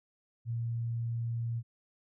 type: tone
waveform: sine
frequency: 116.54 Hz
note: A#2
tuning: in tune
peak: -31 dBFS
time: 0.45-1.63 s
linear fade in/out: 50 ms
effects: none